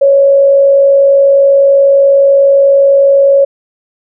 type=tone with frequency modulation; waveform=sine; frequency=554 Hz; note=C#5; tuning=1 cent flat; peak=-3 dBFS; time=0.01-3.45 s; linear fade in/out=10 ms; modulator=51.6 Hz; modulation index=0.24; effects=none